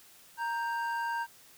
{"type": "tone pair together", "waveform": "triangle", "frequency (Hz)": [932.3, 1577.5], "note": ["A#5", "G6"], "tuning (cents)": [0, 10], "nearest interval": "major sixth", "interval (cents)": 910, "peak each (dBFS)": [-30, -34], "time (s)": [0.37, 1.27], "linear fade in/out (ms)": 50, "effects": ["white hiss -57 dBFS RMS until 1.57 s"]}